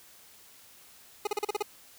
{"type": "tone bursts", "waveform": "25% pulse", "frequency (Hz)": 415.3, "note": "G#4", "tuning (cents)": 0, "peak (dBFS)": -23, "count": 7, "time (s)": [1.25, 1.626], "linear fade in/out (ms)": 5, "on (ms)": 22, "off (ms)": 37, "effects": ["white hiss -55 dBFS RMS until 1.98 s"]}